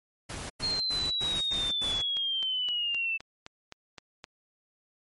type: noise bursts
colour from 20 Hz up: pink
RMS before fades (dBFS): -38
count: 6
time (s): 0.29-2.02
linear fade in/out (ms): 10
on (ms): 210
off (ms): 94
type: linear sweep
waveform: sine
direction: down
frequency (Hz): 4244 to 2637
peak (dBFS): -27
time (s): 0.62-3.18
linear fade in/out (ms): 20
type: noise with exponential decay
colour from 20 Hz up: blue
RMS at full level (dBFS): -36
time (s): 1.36-1.66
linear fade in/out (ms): 0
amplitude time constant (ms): 64
type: click train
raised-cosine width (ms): 0.2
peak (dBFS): -24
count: 10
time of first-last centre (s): 1.91-4.242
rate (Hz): 3.86
effects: MP3 48 kbps